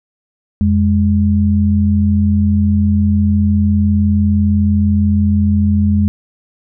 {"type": "tone pair together", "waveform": "sine", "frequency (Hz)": [87.1, 206.8], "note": ["F2", "G#3"], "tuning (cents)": [-4, -7], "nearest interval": "octave + minor third", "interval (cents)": 1497, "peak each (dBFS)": -12, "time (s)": [0.61, 6.08], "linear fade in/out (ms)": 0, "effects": []}